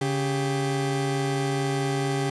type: tone pair together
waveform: 30% pulse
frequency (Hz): 140.2 / 396.1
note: C#3 / G4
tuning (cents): +20 / +18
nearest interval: octave + tritone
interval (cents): 1798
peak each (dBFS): -23 / -25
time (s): 0.01-2.3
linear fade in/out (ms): 5
effects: resampled to 24000 Hz